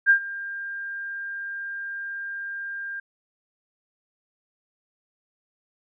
sine tone with ADSR envelope, 1599 Hz, G6, 34 cents sharp, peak -11 dBFS, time 0.06-3 s, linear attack 39 ms, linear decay 90 ms, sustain -19 dB, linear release 6 ms, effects none

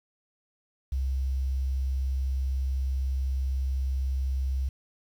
sine tone, 66 Hz, C2, 16 cents sharp, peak -25 dBFS, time 0.92-4.69 s, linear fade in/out 5 ms, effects 9-bit

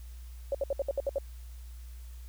sine tone bursts, 554.4 Hz, C#5, in tune, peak -26 dBFS, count 8, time 0.52-1.184 s, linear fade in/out 2 ms, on 27 ms, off 64 ms, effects added 60 Hz sine -42 dBFS peak until 2.28 s + white hiss -60 dBFS RMS until 2.28 s

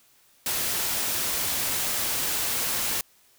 white noise, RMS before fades -27 dBFS, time 0.46-3.01 s, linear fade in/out 2 ms, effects white hiss -60 dBFS RMS until 3.38 s

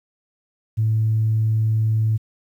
sine tone, 110 Hz, A2, in tune, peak -15 dBFS, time 0.77-2.18 s, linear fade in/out 20 ms, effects tanh soft clip ceiling -11 dBFS + 9-bit

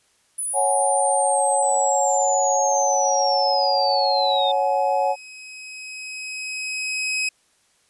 sine linear sweep, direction down, 10000 to 3600 Hz, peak -23 dBFS, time 0.38-4.52 s, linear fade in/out 10 ms
sine chord, C# suspended fourth, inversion none, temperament equal with one note detuned, 554.4 / 740 / 847.1 Hz, C#5 / F#5 / G#5, 0 / 0 / +34 cents, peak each -22 dBFS, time 0.53-5.16 s, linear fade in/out 50 ms
sawtooth tone with exponential growth, 2538 Hz, D#7, 34 cents sharp, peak -17 dBFS, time 2.92-7.29 s, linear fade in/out 5 ms, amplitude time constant 950 ms
effects white hiss -62 dBFS RMS until 7.89 s + resampled to 24000 Hz

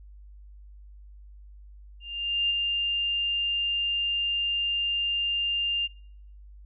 sine tone with ADSR envelope, 2800 Hz, F7, 4 cents sharp, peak -21 dBFS, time 2-5.88 s, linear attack 500 ms, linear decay 16 ms, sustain -3 dB, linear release 28 ms, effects noise-tail reverb RT60 0.7 s tail -26 dB re dry + added 50 Hz sine -45 dBFS peak until 6.65 s

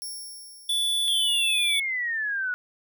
15% pulse tone with exponential decay, 5480 Hz, F8, 34 cents flat, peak -26 dBFS, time 0.02-1.73 s, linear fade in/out 0 ms, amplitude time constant 370 ms
square tone, 3463 Hz, A7, 28 cents flat, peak -23 dBFS, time 0.69-1.8 s, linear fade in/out 5 ms
sine exponential sweep, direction down, 3296 to 1451 Hz, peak -25 dBFS, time 1.08-2.54 s, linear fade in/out 0 ms
effects none

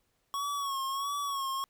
square tone with vibrato, 1108.7 Hz, C#6, in tune, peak -32 dBFS, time 0.34-1.64 s, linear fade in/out 0 ms, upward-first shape sine, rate 1.5 Hz, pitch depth 58 cents each way, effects pink hiss -75 dBFS RMS until 1.69 s

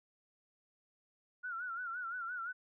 sine tone with vibrato, 1418 Hz, F6, 26 cents sharp, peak -38 dBFS, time 1.43-2.53 s, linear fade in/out 20 ms, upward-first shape sine, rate 5.8 Hz, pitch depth 100 cents each way, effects none

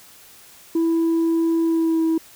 sine tone with pitch glide, 329.9 to 324.2 Hz, E4 to E4, +1 to -29 cents, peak -14 dBFS, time 0.75-2.18 s, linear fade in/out 5 ms, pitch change -30 cents, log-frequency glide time 1.62-2.04 s, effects tanh soft clip ceiling -15 dBFS + white hiss -47 dBFS RMS until 2.35 s

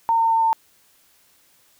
sine tone with pitch steps, 914 / 908.7 / 903.5 / 898.3 Hz, A#5 / A#5 / A5 / A5, -34 / -44 / +46 / +36 cents, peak -15 dBFS, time 0.09-0.53 s, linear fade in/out 0 ms, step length 110 ms, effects white hiss -58 dBFS RMS until 1.79 s

